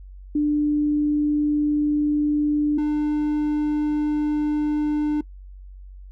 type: tone pair in turn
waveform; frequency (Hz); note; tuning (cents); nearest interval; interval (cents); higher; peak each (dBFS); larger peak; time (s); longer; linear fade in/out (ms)
sine / triangle; 296.5 / 299.3; D4 / D4; +17 / +33; unison; 16; second; -17; neither; 0.35-2.78 / 2.78-5.21; neither; 5
effects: noise-tail reverb RT60 0.1 s tail -22 dB re dry + added 47 Hz sine -38 dBFS peak until 6.11 s